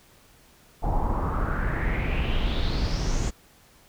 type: noise with low-pass filter sweep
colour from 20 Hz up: brown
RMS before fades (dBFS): -25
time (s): 0.82-3.31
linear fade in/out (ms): 20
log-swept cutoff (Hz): 760 to 7200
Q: 5.4
effects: pink hiss -56 dBFS RMS until 3.88 s